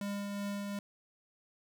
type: tone with tremolo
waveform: square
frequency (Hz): 201.9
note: G#3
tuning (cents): -49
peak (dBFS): -35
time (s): 0.01-0.79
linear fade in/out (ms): 2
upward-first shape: triangle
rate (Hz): 2.7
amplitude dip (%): 30
effects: 12-bit